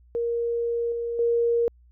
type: tone with level steps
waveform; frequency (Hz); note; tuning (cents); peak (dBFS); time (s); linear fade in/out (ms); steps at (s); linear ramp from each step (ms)
sine; 469.3; A#4; +12; -23 / -26 / -19; 0.15-1.68; 0; 0.92 / 1.19; 2
effects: added 60 Hz sine -52 dBFS peak until 1.91 s